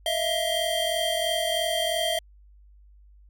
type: tone cluster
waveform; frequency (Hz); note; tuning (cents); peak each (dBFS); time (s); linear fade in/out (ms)
square; 636 / 679 / 3176; D#5 / F5 / G7; +38 / -49 / +22; -29; 0.06-2.19; 2
effects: added 50 Hz sine -50 dBFS peak until 3.29 s